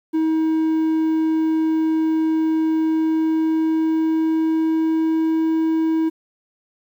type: tone with pitch glide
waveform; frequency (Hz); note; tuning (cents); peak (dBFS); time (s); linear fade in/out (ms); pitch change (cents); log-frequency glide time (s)
triangle; 318.3 to 321.4; D#4 to E4; +39 to -44; -14; 0.13-6.1; 20; +17; 2.84-5.52
effects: 9-bit